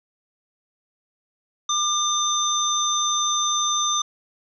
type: tone cluster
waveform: sine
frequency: 1198 / 3606 / 6100 Hz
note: D6 / A7 / G8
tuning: +34 / +42 / -48 cents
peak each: -24 dBFS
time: 1.69-4.02 s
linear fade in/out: 5 ms
effects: none